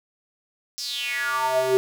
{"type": "tone with high-pass filter sweep", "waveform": "square", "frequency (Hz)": 130, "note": "C3", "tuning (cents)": -11, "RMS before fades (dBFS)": -24, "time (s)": [0.78, 1.77], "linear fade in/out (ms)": 0, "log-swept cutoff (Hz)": [5500, 380], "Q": 6.3, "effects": []}